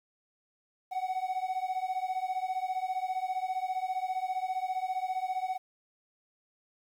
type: beating tone pair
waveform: triangle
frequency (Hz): 742 / 757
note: F#5 / F#5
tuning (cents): +5 / +39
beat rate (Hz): 15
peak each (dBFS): -31 / -32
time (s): 0.91-5.58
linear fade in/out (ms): 20
effects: 10-bit